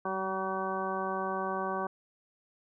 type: harmonic tone with a mistuned harmonic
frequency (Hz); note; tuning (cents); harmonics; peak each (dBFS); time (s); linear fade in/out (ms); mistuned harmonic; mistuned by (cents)
190; F#3; +46; 1 / 2 / 3 / 4 / 5 / 6 / 8; -40 / -37 / -39 / -37 / -39 / -36 / -42; 0.05-1.87; 5; 1; +18
effects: none